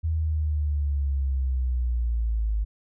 sine linear sweep, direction down, 81.1 to 51.91 Hz, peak -22 dBFS, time 0.03-2.65 s, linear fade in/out 20 ms, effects none

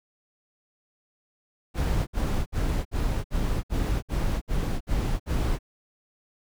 brown noise bursts, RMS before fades -25 dBFS, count 10, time 1.74-5.589 s, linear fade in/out 50 ms, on 330 ms, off 61 ms, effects none

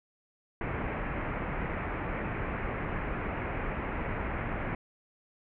pink low-pass noise, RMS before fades -34 dBFS, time 0.61-4.75 s, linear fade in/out 2 ms, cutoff 2400 Hz, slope 48 dB/octave, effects none

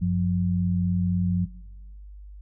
sine tone pair together, 94.3 / 178.19 Hz, F#2 / F3, +33 / +35 cents, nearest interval major seventh, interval 1102 cents, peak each -25 / -22 dBFS, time 0.01-1.46 s, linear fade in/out 20 ms, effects noise-tail reverb RT60 1.0 s tail -20 dB re dry + added 50 Hz sine -40 dBFS peak until 2.41 s

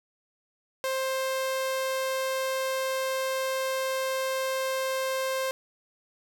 sawtooth tone, 527 Hz, C5, 12 cents sharp, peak -23 dBFS, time 0.84-5.51 s, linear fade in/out 0 ms, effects none

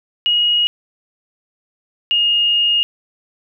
sine tone pair in turn, 2887 / 2849 Hz, F#7 / F7, -43 / +34 cents, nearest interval unison, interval 23 cents, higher first, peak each -12 dBFS, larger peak neither, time 0.26-0.67 / 2.11-2.83 s, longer second, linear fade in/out 0 ms, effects none

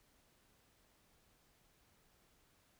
silence, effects pink hiss -72 dBFS RMS until 2.79 s

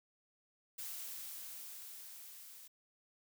blue noise with level ramp, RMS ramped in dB -44 to -55 dBFS, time 0.78-2.68 s, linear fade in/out 10 ms, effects none

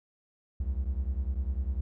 triangle beating tone pair, 63 / 73 Hz, B1 / D2, +35 / -10 cents, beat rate 10 Hz, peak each -28 / -31 dBFS, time 0.6-1.81 s, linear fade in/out 5 ms, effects none

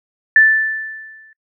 sine tone with exponential decay, 1760 Hz, A6, in tune, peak -4 dBFS, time 0.36-1.33 s, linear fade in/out 2 ms, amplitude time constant 210 ms, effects noise-tail reverb RT60 0.1 s tail -24 dB re dry

